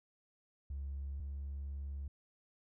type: tone pair in turn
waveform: triangle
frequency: 69.3 / 69.9 Hz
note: C#2 / C#2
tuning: 0 / +15 cents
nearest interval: unison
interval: 15 cents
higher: second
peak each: -35 / -36 dBFS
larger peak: first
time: 0.7-1.2 / 1.2-2.08 s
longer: second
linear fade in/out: 5 ms
effects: tanh soft clip ceiling -36 dBFS